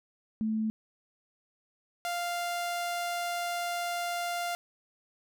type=tone pair in turn; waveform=sine / sawtooth; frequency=218.8 / 697.3 Hz; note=A3 / F5; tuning=-9 / -3 cents; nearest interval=octave + minor sixth; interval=2006 cents; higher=second; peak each=-27 dBFS; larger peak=neither; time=0.41-0.7 / 2.05-4.55 s; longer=second; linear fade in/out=0 ms; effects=none